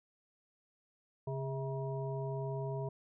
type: harmonic tone with a mistuned harmonic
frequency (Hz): 136.3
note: C#3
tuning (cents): -29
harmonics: 1 / 3 / 5 / 7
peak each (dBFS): -37 / -41 / -44 / -47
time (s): 1.27-2.89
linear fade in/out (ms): 5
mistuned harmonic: 5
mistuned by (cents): -78
effects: none